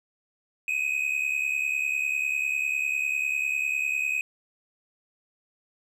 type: tone pair together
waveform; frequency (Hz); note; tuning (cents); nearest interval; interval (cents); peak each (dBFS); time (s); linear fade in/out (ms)
triangle; 2489 / 2559; D#7 / D#7; 0 / +48; unison; 48; -26; 0.68-4.21; 2
effects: none